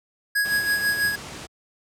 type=tone with tremolo; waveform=square; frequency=1661.2 Hz; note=G#6; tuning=in tune; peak=-19 dBFS; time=0.35-1.16 s; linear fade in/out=10 ms; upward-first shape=sine; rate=6.1 Hz; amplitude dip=55%
type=low-pass noise; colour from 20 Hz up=pink; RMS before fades=-37 dBFS; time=0.44-1.47 s; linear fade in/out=20 ms; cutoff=9200 Hz; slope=24 dB/octave
effects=high-pass 80 Hz 12 dB/octave